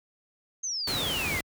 sine exponential sweep, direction down, 6460 to 1970 Hz, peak -29 dBFS, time 0.63-1.41 s, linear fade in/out 10 ms
pink noise, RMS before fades -32 dBFS, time 0.87-1.41 s, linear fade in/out 5 ms
effects high-pass 60 Hz 12 dB/octave

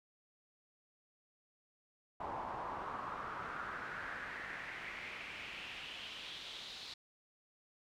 brown noise with band-pass filter sweep, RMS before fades -45 dBFS, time 2.2-6.94 s, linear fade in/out 5 ms, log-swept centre 870 to 4100 Hz, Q 3.7, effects none

